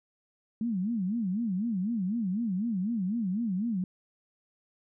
sine tone with vibrato, 207.7 Hz, G#3, in tune, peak -27 dBFS, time 0.61-3.84 s, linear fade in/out 2 ms, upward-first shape sine, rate 4 Hz, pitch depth 250 cents each way, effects none

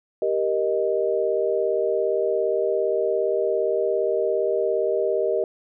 sine chord, Eb major, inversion first, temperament equal with one note detuned, 392 / 469.4 / 622.3 Hz, G4 / Bb4 / Eb5, 0 / +12 / 0 cents, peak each -24 dBFS, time 0.22-5.44 s, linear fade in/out 2 ms, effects none

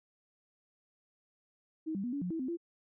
sine tone with pitch steps, 316.8 / 196.1 / 243.8 / 283.6 / 179.2 / 326 / 258.5 / 340.5 Hz, D#4 / G3 / B3 / C#4 / F3 / E4 / C4 / F4, +31 / +1 / -22 / +40 / +45 / -19 / -21 / -44 cents, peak -33 dBFS, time 1.86-2.572 s, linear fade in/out 20 ms, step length 89 ms, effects none

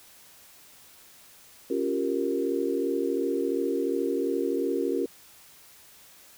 sine chord, G half-diminished seventh, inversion second, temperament equal, 277.2 / 349.2 / 392 / 466.2 Hz, Db4 / F4 / G4 / Bb4, 0 / 0 / 0 / 0 cents, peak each -30 dBFS, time 1.7-5.06 s, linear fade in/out 5 ms, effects white hiss -53 dBFS RMS until 6.37 s

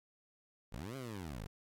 15% pulse linear two-way sweep, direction up then down, 41.2 to 138.59 to 41.2 Hz, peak -36 dBFS, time 0.72-1.47 s, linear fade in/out 10 ms, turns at 0.96 s, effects AAC 48 kbps

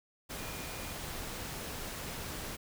sine tone in noise, 2429 Hz, D#7, 42 cents flat, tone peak -51 dBFS, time 0.38-0.93 s, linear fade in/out 20 ms, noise pink, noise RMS -41 dBFS, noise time 0.29-2.57 s, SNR -13 dB, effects none

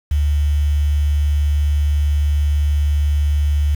sine tone with quantisation, 73.1 Hz, D2, 7 cents flat, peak -13 dBFS, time 0.11-3.75 s, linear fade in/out 5 ms, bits 6, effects none

